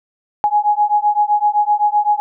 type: beating tone pair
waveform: sine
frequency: 830.6 / 838.4 Hz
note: G#5 / G#5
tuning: 0 / +16 cents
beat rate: 7.8 Hz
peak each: -15 dBFS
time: 0.44-2.2 s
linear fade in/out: 0 ms
effects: none